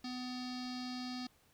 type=tone with low-pass filter; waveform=square; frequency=250.8 Hz; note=B3; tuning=27 cents sharp; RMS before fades=-42 dBFS; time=0.04-1.27 s; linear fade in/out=5 ms; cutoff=4700 Hz; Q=6.6; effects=pink hiss -69 dBFS RMS until 1.53 s